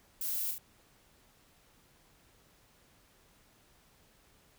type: noise with echo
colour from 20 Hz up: violet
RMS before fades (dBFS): -36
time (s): 0.21-0.51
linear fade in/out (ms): 2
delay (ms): 36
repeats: 2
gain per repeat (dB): -4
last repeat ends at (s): 0.582
effects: pink hiss -65 dBFS RMS until 4.58 s